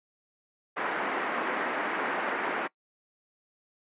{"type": "band-pass noise", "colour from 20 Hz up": "white", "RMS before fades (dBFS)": -31, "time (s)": [0.76, 2.68], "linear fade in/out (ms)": 20, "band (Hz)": [240, 1900], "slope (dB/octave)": 24, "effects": ["noise-tail reverb RT60 0.1 s tail -22 dB re dry", "resampled to 8000 Hz"]}